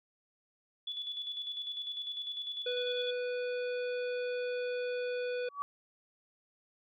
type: tone with tremolo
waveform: sine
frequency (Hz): 3435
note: A7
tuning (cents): -42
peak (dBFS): -35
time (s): 0.87-3.11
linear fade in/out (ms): 5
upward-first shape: square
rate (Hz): 10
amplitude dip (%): 45
type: harmonic tone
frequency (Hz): 493.9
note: B4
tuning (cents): 0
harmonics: 1 / 3 / 5 / 7 / 9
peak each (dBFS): -33 / -44 / -46 / -52 / -55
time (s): 2.66-5.49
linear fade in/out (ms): 5
type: tone with exponential growth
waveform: sine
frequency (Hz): 1137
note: C#6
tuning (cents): +44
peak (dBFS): -29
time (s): 5.46-5.62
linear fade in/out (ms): 0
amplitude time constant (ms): 33
effects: none